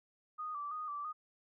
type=tone with vibrato; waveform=sine; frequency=1200 Hz; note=D6; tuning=37 cents sharp; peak=-38 dBFS; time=0.38-1.13 s; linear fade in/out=20 ms; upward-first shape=square; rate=3 Hz; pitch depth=54 cents each way; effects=none